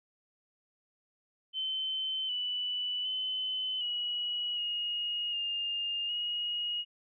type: tone with pitch steps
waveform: sine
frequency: 3072 / 2972 / 3036 / 2918 / 2873 / 2817 / 2884 Hz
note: G7 / F#7 / F#7 / F#7 / F7 / F7 / F#7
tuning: -36 / +7 / +44 / -25 / +48 / +14 / -45 cents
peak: -31 dBFS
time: 1.53-6.85 s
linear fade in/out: 50 ms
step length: 760 ms
effects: none